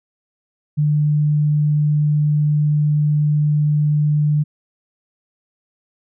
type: tone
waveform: sine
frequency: 149.3 Hz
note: D3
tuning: 29 cents sharp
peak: -13 dBFS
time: 0.77-4.44 s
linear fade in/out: 20 ms
effects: none